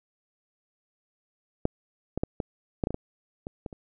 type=clicks; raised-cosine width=2 ms; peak=-9 / -15 / -12 / -15 / -12 / -13 / -18 / -17 / -22 / -21 / -28 dBFS; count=11; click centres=1.654 / 2.176 / 2.235 / 2.402 / 2.838 / 2.871 / 2.906 / 2.944 / 3.469 / 3.662 / 3.728 s; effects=none